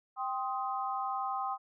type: chord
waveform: sine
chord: C minor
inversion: second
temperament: just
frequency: 784.9 / 1046.5 / 1255.8 Hz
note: G5 / C6 / Eb6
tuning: +2 / 0 / +16 cents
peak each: -35 / -37 / -37 dBFS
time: 0.16-1.58 s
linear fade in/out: 50 ms
effects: none